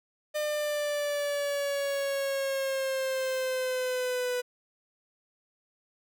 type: exponential sweep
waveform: 45% pulse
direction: down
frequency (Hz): 604 to 493.9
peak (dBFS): -28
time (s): 0.34-4.42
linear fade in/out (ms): 20
effects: none